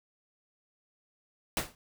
pink noise with exponential decay, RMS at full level -26 dBFS, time 1.57-1.75 s, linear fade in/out 1 ms, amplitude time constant 38 ms, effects none

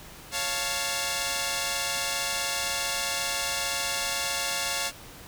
5% pulse chord, Db augmented, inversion none, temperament equal, 554.4 / 698.5 / 880 Hz, Db5 / F5 / A5, 0 / 0 / 0 cents, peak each -20 / -20 / -20 dBFS, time 0.31-4.92 s, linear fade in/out 50 ms, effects pink hiss -46 dBFS RMS until 5.27 s

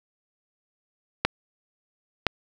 clicks, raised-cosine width 0.3 ms, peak -3 dBFS, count 2, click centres 1.25 / 2.267 s, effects 7-bit

